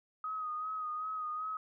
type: tone with vibrato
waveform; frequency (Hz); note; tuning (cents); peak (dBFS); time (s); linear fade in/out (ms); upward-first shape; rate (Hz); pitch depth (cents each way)
sine; 1254; D#6; +13; -35; 0.24-1.57; 2; sine; 2.6; 36
effects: none